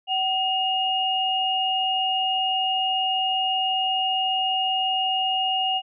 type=tone pair together; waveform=sine; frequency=756.4 / 2851 Hz; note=F#5 / F7; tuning=+38 / +35 cents; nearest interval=octave + major seventh; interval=2297 cents; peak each=-24 / -23 dBFS; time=0.07-5.82 s; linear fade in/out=50 ms; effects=none